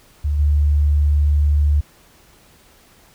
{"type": "tone with level steps", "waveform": "sine", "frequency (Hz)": 73.42, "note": "D2", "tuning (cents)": 0, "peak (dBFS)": [-16, -12], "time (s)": [0.24, 1.81], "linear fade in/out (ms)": 10, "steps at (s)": 0.39, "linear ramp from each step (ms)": 5, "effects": ["pink hiss -51 dBFS RMS until 3.14 s"]}